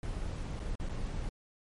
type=noise with dropouts; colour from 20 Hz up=brown; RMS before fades=-36 dBFS; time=0.03-1.29 s; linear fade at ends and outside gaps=1 ms; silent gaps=0.594-0.6 / 0.755-0.799 / 0.889-0.894 s; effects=MP3 48 kbps